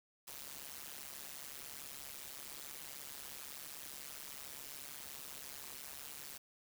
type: noise with amplitude modulation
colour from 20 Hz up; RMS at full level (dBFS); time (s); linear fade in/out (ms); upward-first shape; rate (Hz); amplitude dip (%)
white; -45; 0.27-6.38; 10; sine; 141; 95
effects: none